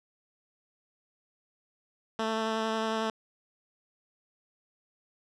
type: tone with vibrato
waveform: 10% pulse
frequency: 221.6 Hz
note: A3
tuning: 13 cents sharp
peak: -20 dBFS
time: 2.19-3.1 s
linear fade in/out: 2 ms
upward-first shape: sine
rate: 11 Hz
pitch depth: 12 cents each way
effects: low-pass 5000 Hz 12 dB/octave